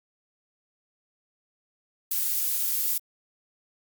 violet noise, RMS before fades -26 dBFS, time 2.11-2.98 s, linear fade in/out 5 ms, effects Opus 48 kbps

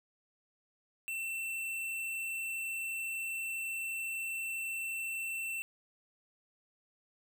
square tone, 2687 Hz, E7, 33 cents sharp, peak -36 dBFS, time 1.08-5.62 s, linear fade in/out 0 ms, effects none

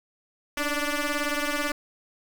10% pulse ring-modulated tone, 293.7 Hz, D4, in tune, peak -14 dBFS, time 0.57-1.72 s, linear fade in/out 5 ms, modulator 872 Hz, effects none

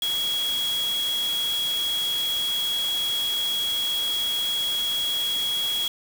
sine tone in noise, 3322 Hz, G#7, in tune, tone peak -23 dBFS, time 0.02-5.88 s, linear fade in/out 2 ms, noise white, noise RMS -34 dBFS, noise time 0.02-5.88 s, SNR +8 dB, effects none

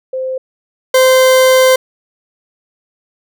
sine / 40% pulse tone pair in turn, 520 / 518.1 Hz, C5 / C5, -11 / -17 cents, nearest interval unison, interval 6 cents, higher first, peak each -16 / -5 dBFS, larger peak second, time 0.13-0.38 / 0.94-1.76 s, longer second, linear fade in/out 5 ms, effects none

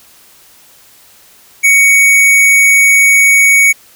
square tone, 2236 Hz, C#7, 14 cents sharp, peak -5 dBFS, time 1.63-3.73 s, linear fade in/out 20 ms, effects white hiss -43 dBFS RMS until 3.95 s

